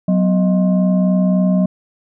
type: tone with frequency modulation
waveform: sine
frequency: 186.2 Hz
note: F#3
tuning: 11 cents sharp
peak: -11 dBFS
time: 0.08-1.66 s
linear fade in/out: 5 ms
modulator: 436 Hz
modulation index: 0.6
effects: none